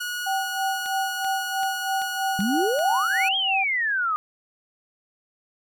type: tone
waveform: sawtooth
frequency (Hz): 1455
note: F#6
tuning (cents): -29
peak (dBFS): -24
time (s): 0-3.29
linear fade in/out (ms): 10
type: tone with tremolo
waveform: sine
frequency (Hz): 772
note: G5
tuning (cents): -27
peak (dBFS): -22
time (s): 0.26-3.64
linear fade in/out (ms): 10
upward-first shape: sine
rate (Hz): 3.1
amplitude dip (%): 80
type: click train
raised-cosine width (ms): 0.2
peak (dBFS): -22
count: 6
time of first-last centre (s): 0.86-2.791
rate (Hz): 2.59
type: exponential two-way sweep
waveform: sine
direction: up then down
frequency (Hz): 185 to 3290 to 1215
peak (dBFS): -21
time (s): 2.39-4.16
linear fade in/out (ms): 0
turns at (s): 3.36
effects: none